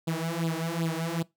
sawtooth tone with flanger, 164.81 Hz, E3, in tune, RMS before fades -30 dBFS, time 0.07-1.23 s, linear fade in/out 10 ms, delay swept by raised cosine 0.24 to 4.74 ms, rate 2.6 Hz, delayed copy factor +0.9, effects noise-tail reverb RT60 0.2 s tail -22 dB re dry

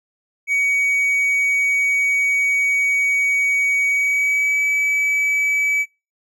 triangle tone with pitch glide, 2255 to 2290 Hz, C#7 to D7, +29 to -44 cents, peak -14 dBFS, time 0.47-5.86 s, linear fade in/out 50 ms, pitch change +27 cents, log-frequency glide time 3.84-4.63 s, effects noise-tail reverb RT60 0.3 s tail -26 dB re dry

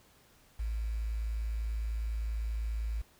sine tone with quantisation, 55 Hz, A1, in tune, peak -31 dBFS, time 0.59-3.02 s, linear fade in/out 10 ms, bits 9, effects pink hiss -63 dBFS RMS until 3.19 s

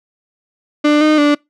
35% pulse tone with pitch steps, 297.1 / 306.6 / 292.5 Hz, D4 / D#4 / D4, +20 / -25 / -7 cents, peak -7 dBFS, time 0.84-1.35 s, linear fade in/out 10 ms, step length 170 ms, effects noise-tail reverb RT60 0.2 s tail -26 dB re dry + low-pass 4000 Hz 12 dB/octave

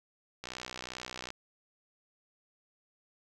click train, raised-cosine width 0.2 ms, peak -22 dBFS, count 55, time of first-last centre 0.44-1.304 s, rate 62.5 Hz, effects none

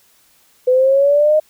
sine linear sweep, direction up, 499.3 to 622 Hz, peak -9 dBFS, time 0.67-1.4 s, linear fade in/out 10 ms, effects white hiss -54 dBFS RMS until 1.49 s

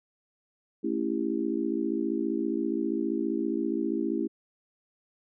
sine chord, A dominant seventh, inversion none, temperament just, 220 / 275 / 330 / 396 Hz, A3 / C#4 / E4 / G4, 0 / -14 / +2 / +18 cents, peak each -33 / -31 / -30 / -34 dBFS, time 0.83-4.28 s, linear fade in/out 20 ms, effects none

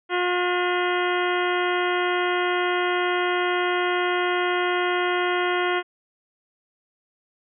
harmonic tone with a mistuned harmonic, 357.8 Hz, F4, 42 cents sharp, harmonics 1 / 2 / 3 / 4 / 5 / 6 / 7 / 8 / 9, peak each -24 / -28 / -29 / -28 / -33 / -31 / -36 / -36 / -36 dBFS, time 0.09-5.83 s, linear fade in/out 50 ms, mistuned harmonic 6, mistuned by -82 cents, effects none

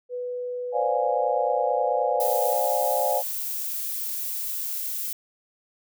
sine tone, 493.9 Hz, B4, in tune, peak -28 dBFS, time 0.09-2.56 s, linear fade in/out 50 ms
sine chord, D half-diminished seventh, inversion third, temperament equal with one note detuned, 523.3 / 587.3 / 709 / 830.6 Hz, C5 / D5 / F5 / Ab5, 0 / 0 / +26 / 0 cents, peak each -27 dBFS, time 0.72-3.23 s, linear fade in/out 50 ms
violet noise, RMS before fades -30 dBFS, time 2.2-5.13 s, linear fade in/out 2 ms
effects none

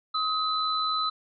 sine tone pair together, 1266 / 4008 Hz, D#6 / B7, +30 / +25 cents, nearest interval octave + minor sixth, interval 1995 cents, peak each -26 / -29 dBFS, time 0.14-1.1 s, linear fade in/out 10 ms, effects none

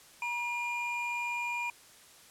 triangle tone pair together, 957 / 2413 Hz, A#5 / D7, +45 / +46 cents, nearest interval octave + major third, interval 1601 cents, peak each -34 / -32 dBFS, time 0.22-1.7 s, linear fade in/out 2 ms, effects white hiss -56 dBFS RMS until 2.3 s + low-pass 11000 Hz 12 dB/octave

